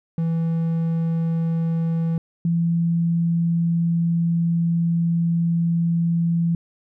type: tone pair in turn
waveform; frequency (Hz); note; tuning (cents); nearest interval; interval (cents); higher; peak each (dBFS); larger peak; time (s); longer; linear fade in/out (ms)
triangle / sine; 164.81 / 168.47; E3 / E3; 0 / +38; unison; 38; second; -17; neither; 0.18-2.18 / 2.45-6.55; second; 2
effects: none